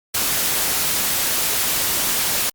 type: noise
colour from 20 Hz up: white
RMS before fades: -20 dBFS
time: 0.14-2.5 s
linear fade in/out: 10 ms
effects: Opus 48 kbps